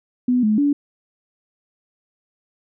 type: tone with pitch steps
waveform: sine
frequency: 248.7 / 213.6 / 287.2 Hz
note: B3 / G#3 / D4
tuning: +12 / +49 / -39 cents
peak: -14 dBFS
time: 0.28-0.73 s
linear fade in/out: 5 ms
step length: 150 ms
effects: none